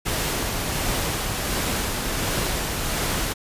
pink noise with tremolo, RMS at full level -24 dBFS, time 0.05-3.34 s, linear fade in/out 20 ms, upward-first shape sine, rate 1.4 Hz, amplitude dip 25%, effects resampled to 32000 Hz

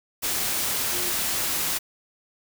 sine tone in noise, 356.4 Hz, F4, 35 cents sharp, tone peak -36 dBFS, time 0.91-1.12 s, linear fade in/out 20 ms, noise white, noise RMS -26 dBFS, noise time 0.22-1.79 s, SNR -13 dB, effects none

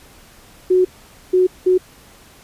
sine tone bursts at uneven times, 367.7 Hz, F#4, 11 cents flat, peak -10 dBFS, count 3, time 0.7-0.85 / 1.33-1.47 / 1.66-1.78 s, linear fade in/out 10 ms, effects pink hiss -46 dBFS RMS until 2.43 s + resampled to 32000 Hz

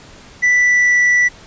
triangle tone with pitch glide, 1975.5 to 1963 Hz, B6 to B6, 0 to -11 cents, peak -8 dBFS, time 0.42-1.29 s, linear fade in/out 20 ms, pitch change -11 cents, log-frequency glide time 0.53-0.98 s, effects pink hiss -41 dBFS RMS until 1.46 s + resampled to 16000 Hz

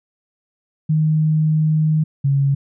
sine tone pair in turn, 155.56 / 138.93 Hz, D#3 / C#3, 0 / +4 cents, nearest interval major second, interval 196 cents, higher first, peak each -13 dBFS, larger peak neither, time 0.89-2.04 / 2.24-2.55 s, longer first, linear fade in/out 10 ms, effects none

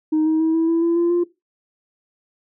sine tone with pitch steps, 311.1 / 316.2 / 321.3 / 326.6 / 331.9 / 337.3 / 342.8 / 348.4 Hz, D#4 / D#4 / E4 / E4 / E4 / E4 / F4 / F4, 0 / +28 / -44 / -16 / +12 / +40 / -32 / -4 cents, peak -13 dBFS, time 0.12-1.24 s, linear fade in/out 10 ms, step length 140 ms, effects noise-tail reverb RT60 0.2 s tail -18 dB re dry + tanh soft clip ceiling -13 dBFS

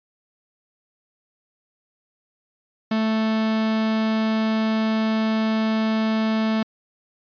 45% pulse tone, 220 Hz, A3, in tune, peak -19 dBFS, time 2.91-6.63 s, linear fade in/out 5 ms, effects resampled to 11025 Hz

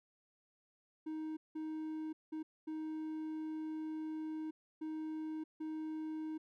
triangle tone bursts at uneven times, 313.1 Hz, D#4, 11 cents sharp, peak -37 dBFS, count 6, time 1.06-1.37 / 1.55-2.13 / 2.32-2.43 / 2.67-4.51 / 4.81-5.44 / 5.6-6.38 s, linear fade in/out 10 ms, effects none

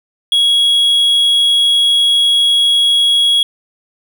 triangle tone, 3324 Hz, G#7, 1 cent sharp, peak -7 dBFS, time 0.32-3.43 s, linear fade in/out 2 ms, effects 7-bit

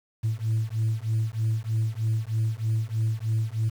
sine beating tone pair, 109.4 / 112.6 Hz, A2 / A2, -9 / +40 cents, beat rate 3.2 Hz, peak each -25 dBFS, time 0.23-3.7 s, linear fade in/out 20 ms, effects tanh soft clip ceiling -19 dBFS + 8-bit

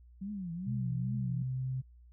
sine tone with vibrato, 186.5 Hz, F#3, 14 cents sharp, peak -36 dBFS, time 0.21-1.43 s, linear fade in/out 10 ms, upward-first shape triangle, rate 2.4 Hz, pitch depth 230 cents each way
sine tone with pitch glide, 126.4 to 130.03 Hz, B2 to C3, +41 to -10 cents, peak -32 dBFS, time 0.66-1.82 s, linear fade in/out 20 ms, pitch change +49 cents, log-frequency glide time 1.06-1.68 s
effects added 60 Hz sine -54 dBFS peak until 2.12 s

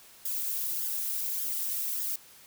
violet noise with flanger, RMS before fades -32 dBFS, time 0.25-2.16 s, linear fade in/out 5 ms, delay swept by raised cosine 0.58 to 2.68 ms, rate 1.7 Hz, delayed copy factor +0.7, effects white hiss -54 dBFS RMS until 2.46 s

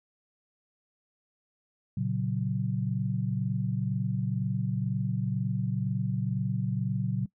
sine chord, F# major, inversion first, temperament equal with one note detuned, 116.54 / 138.59 / 186.28 Hz, A#2 / C#3 / F#3, 0 / 0 / +12 cents, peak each -31 dBFS, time 1.97-7.26 s, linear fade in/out 5 ms, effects noise-tail reverb RT60 0.1 s tail -21 dB re dry

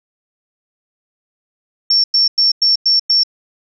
sine tone bursts, 5450 Hz, F8, 43 cents flat, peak -9 dBFS, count 6, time 1.9-3.235 s, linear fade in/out 5 ms, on 140 ms, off 99 ms, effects none

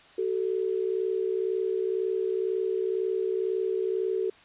sine tone pair together, 378 / 440 Hz, F#4 / A4, +37 / 0 cents, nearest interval minor third, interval 263 cents, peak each -27 / -29 dBFS, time 0.18-4.3 s, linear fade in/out 5 ms, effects white hiss -54 dBFS RMS until 4.44 s + resampled to 8000 Hz

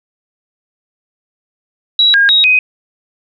sine tone with pitch steps, 3888 / 1622 / 3793 / 2509 Hz, B7 / G#6 / A#7 / D#7, -28 / -41 / +29 / +14 cents, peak -6 dBFS, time 1.99-2.59 s, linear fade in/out 2 ms, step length 150 ms, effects none

